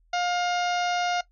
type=harmonic tone with a mistuned harmonic; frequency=709 Hz; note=F5; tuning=26 cents sharp; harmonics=1 / 2 / 3 / 4 / 5 / 6 / 7 / 8 / 9; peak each=-25 / -31 / -35 / -37 / -39 / -41 / -42 / -43 / -44 dBFS; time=0.13-1.21 s; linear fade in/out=5 ms; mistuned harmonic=5; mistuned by=+50 cents; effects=noise-tail reverb RT60 0.1 s tail -18 dB re dry + added 41 Hz sine -59 dBFS peak until 1.31 s